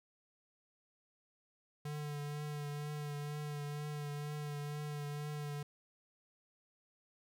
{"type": "tone with vibrato", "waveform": "square", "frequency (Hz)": 147.4, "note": "D3", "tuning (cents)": 7, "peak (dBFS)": -40, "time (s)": [1.85, 5.63], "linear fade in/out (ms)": 5, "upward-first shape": "triangle", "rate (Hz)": 2.1, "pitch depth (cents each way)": 28, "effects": []}